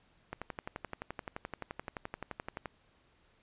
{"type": "click train", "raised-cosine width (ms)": 0.5, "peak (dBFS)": -23, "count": 28, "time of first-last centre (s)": [0.33, 2.658], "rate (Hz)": 11.6, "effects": ["pink hiss -68 dBFS RMS until 3.42 s", "resampled to 8000 Hz"]}